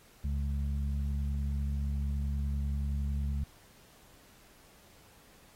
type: harmonic tone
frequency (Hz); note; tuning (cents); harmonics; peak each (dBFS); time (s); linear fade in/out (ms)
70.5; C#2; +30; 1 / 2 / 3; -30 / -39 / -42; 0.24-3.44; 5
effects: pink hiss -60 dBFS RMS until 5.55 s + AAC 48 kbps